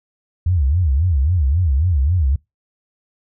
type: tone with vibrato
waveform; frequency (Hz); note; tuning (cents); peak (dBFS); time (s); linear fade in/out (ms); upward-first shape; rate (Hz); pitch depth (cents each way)
sine; 77.78; D#2; 0; -13; 0.46-2.36; 5; sine; 3.7; 300
effects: noise-tail reverb RT60 0.2 s tail -24 dB re dry